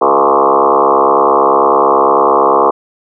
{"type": "tone with frequency modulation", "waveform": "sine", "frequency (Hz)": 766, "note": "G5", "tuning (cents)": -40, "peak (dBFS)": -6, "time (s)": [0.01, 2.71], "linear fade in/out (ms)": 10, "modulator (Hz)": 69, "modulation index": 5.9, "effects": []}